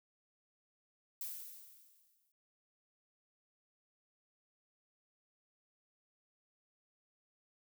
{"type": "noise with exponential decay", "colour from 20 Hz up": "violet", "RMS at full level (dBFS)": -41, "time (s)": [1.21, 2.32], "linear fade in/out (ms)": 2, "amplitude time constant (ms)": 240, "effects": []}